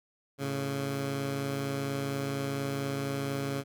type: tone pair together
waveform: 15% pulse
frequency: 110 / 138.59 Hz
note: A2 / C#3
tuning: 0 / 0 cents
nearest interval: major third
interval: 400 cents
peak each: -34 / -25 dBFS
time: 0.38-3.64 s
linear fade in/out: 50 ms
effects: none